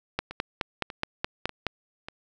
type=two click trains; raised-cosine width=0.3 ms; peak=-21 / -10 dBFS; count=4 / 8; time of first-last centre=0.31-2.085 / 0.19-1.667 s; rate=1.69 / 4.74 Hz; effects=none